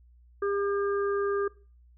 harmonic tone, 401.4 Hz, G4, 41 cents sharp, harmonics 1 / 3 / 4, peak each -26 / -34 / -39 dBFS, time 0.42-1.48 s, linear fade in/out 5 ms, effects noise-tail reverb RT60 0.4 s tail -22 dB re dry + added 60 Hz sine -54 dBFS peak until 1.97 s

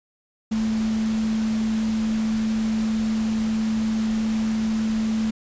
sine tone in noise, 220 Hz, A3, in tune, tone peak -20 dBFS, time 0.51-5.31 s, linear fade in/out 10 ms, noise pink, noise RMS -36 dBFS, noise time 0.51-5.31 s, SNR +13 dB, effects resampled to 16000 Hz

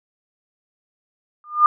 sine tone with exponential growth, 1209 Hz, D6, 50 cents sharp, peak -5 dBFS, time 1.44-1.66 s, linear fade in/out 1 ms, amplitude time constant 46 ms, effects none

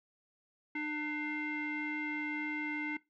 square tone with low-pass filter, 300.3 Hz, D4, 39 cents sharp, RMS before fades -37 dBFS, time 0.75-2.97 s, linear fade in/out 5 ms, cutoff 2100 Hz, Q 6.6, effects noise-tail reverb RT60 0.2 s tail -20 dB re dry

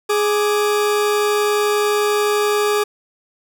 40% pulse tone pair together, 416.6 / 1178.3 Hz, G#4 / D6, +5 / +5 cents, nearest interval octave + tritone, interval 1800 cents, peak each -15 / -22 dBFS, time 0.09-2.84 s, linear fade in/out 10 ms, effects none

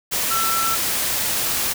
sine tone in noise, 1338 Hz, E6, 25 cents sharp, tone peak -21 dBFS, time 0.3-0.76 s, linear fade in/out 20 ms, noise white, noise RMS -22 dBFS, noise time 0.11-1.74 s, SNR -2 dB, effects none

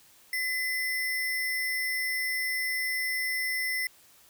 sine tone with sample-and-hold, 2020 Hz, B6, 39 cents sharp, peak -27 dBFS, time 0.33-3.87 s, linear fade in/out 2 ms, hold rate 7350 Hz, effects white hiss -58 dBFS RMS until 4.29 s

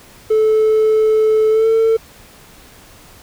triangle tone with pitch glide, 435.3 to 448.6 Hz, A4 to A4, -19 to +34 cents, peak -7 dBFS, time 0.3-1.97 s, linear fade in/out 10 ms, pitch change +53 cents, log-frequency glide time 1.5-1.68 s, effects tanh soft clip ceiling -5 dBFS + pink hiss -43 dBFS RMS until 3.22 s

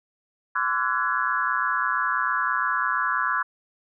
sine tone cluster, 1022 / 1148 / 1347 / 1476 / 1672 Hz, C6 / D6 / E6 / F#6 / G#6, -41 / -40 / +37 / -5 / +11 cents, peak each -28 dBFS, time 0.55-3.43 s, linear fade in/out 10 ms, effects none

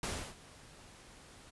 pink noise with ADSR envelope, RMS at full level -36 dBFS, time 0.03-1.51 s, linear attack 3 ms, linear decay 310 ms, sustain -20 dB, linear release 20 ms, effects resampled to 24000 Hz

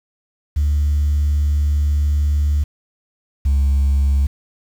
sine tone pair in turn, 73.42 / 69.3 Hz, D2 / C#2, 0 / 0 cents, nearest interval minor second, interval 100 cents, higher first, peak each -12 / -10 dBFS, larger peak second, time 0.56-2.64 / 3.45-4.27 s, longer first, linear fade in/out 10 ms, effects tanh soft clip ceiling -11 dBFS + 7-bit

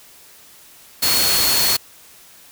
sine tone in noise, 4344 Hz, C#8, 36 cents flat, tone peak -19 dBFS, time 1.02-1.77 s, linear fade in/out 10 ms, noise white, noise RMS -18 dBFS, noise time 1.02-1.77 s, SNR -4 dB, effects white hiss -46 dBFS RMS until 2.51 s

